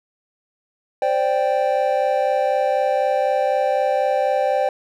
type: chord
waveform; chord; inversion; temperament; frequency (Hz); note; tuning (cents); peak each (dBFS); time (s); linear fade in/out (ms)
triangle; C suspended second; none; equal; 523.3 / 587.3 / 784; C5 / D5 / G5; 0 / 0 / 0; -19; 1.02-4.69; 2
effects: none